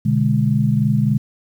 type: chord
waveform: sine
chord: G# diminished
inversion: first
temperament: equal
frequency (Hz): 123.47 / 146.83 / 207.7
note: B2 / D3 / G#3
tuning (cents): 0 / 0 / 0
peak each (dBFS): -18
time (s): 0.05-1.18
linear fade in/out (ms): 10
effects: 8-bit